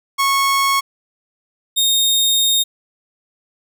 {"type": "tone pair in turn", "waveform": "sawtooth", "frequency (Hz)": [1100, 3700], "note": ["C#6", "A#7"], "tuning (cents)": [-14, -14], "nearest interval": "octave + major sixth", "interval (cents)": 2100, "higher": "second", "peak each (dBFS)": -10, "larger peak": "neither", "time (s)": [[0.18, 0.81], [1.76, 2.64]], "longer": "second", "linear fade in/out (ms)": 20, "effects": []}